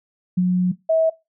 sine tone pair in turn, 181.2 / 645.7 Hz, F#3 / E5, -36 / -36 cents, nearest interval octave + minor seventh, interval 2200 cents, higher second, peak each -14 dBFS, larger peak neither, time 0.37-0.72 / 0.89-1.1 s, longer first, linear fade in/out 10 ms, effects noise-tail reverb RT60 0.2 s tail -18 dB re dry

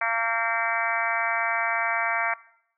harmonic tone with a mistuned harmonic, 229.2 Hz, A#3, 29 cents flat, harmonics 3 / 4 / 5 / 6 / 7 / 8 / 9 / 10, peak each -31 / -31 / -31 / -31 / -31 / -31 / -31 / -31 dBFS, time 0.01-2.34 s, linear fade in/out 5 ms, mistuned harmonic 7, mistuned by -25 cents, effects noise-tail reverb RT60 0.7 s tail -20 dB re dry

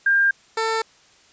sine / 15% pulse tone pair in turn, 1600 / 447 Hz, G6 / A4, +35 / +27 cents, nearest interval octave + minor seventh, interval 2208 cents, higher first, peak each -14 / -14 dBFS, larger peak neither, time 0.06-0.31 / 0.57-0.82 s, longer neither, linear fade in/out 5 ms, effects white hiss -54 dBFS RMS until 1.32 s + resampled to 16000 Hz

